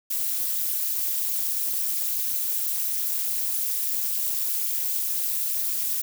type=noise with amplitude modulation; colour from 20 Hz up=violet; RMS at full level=-22 dBFS; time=0.1-6.02 s; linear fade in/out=10 ms; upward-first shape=sine; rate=257 Hz; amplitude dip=100%; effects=none